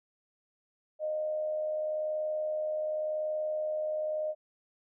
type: tone with amplitude modulation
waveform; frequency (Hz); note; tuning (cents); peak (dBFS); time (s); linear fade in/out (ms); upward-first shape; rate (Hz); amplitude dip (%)
sine; 616; D#5; -17; -28; 0.99-4.35; 50; sine; 80.9; 35
effects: none